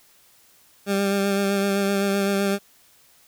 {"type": "tone with vibrato", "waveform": "20% pulse", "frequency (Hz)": 198.3, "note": "G3", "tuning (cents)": 20, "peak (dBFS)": -15, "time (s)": [0.86, 2.59], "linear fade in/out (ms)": 50, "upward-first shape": "sine", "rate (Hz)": 7.8, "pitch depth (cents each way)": 21, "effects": ["white hiss -56 dBFS RMS until 3.27 s"]}